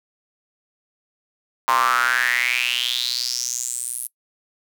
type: tone with high-pass filter sweep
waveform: square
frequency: 61.4 Hz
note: B1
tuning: 9 cents flat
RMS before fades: -22 dBFS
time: 1.68-4.07 s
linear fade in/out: 0 ms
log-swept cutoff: 990 to 11000 Hz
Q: 6.8
effects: noise-tail reverb RT60 0.1 s tail -23 dB re dry